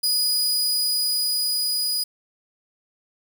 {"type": "tone with level ramp", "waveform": "sawtooth", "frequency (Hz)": 4935, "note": "D#8", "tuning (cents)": -15, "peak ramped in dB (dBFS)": [-16, -19], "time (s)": [0.03, 2.04], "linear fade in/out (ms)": 10, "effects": ["8-bit"]}